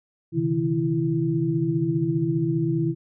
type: tone cluster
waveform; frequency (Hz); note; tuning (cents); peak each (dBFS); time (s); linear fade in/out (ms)
sine; 130.4 / 145 / 160.2 / 332.3; C3 / D3 / E3 / E4; -5 / -22 / -49 / +14; -28 / -29 / -25 / -24; 0.32-2.95; 50
effects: none